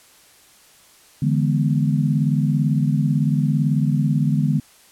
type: chord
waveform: sine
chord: E dominant seventh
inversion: third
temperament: equal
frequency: 146.83 / 164.81 / 207.7 / 246.9 Hz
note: D3 / E3 / G#3 / B3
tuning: 0 / 0 / 0 / 0 cents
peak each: -18 / -24 / -23 / -24 dBFS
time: 1.22-4.6 s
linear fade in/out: 5 ms
effects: white hiss -51 dBFS RMS until 4.91 s + low-pass 12000 Hz 12 dB/octave